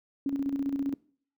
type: tone with tremolo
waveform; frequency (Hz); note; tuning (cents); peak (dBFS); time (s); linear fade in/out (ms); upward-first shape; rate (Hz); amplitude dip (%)
sine; 277.2; C#4; 0; -25; 0.26-0.94; 2; square; 15; 55
effects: noise-tail reverb RT60 0.5 s tail -22 dB re dry